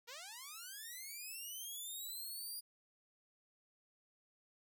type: linear sweep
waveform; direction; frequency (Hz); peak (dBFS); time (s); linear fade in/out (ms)
5% pulse; up; 446.9 to 4865; -37; 0.07-2.61; 20
effects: none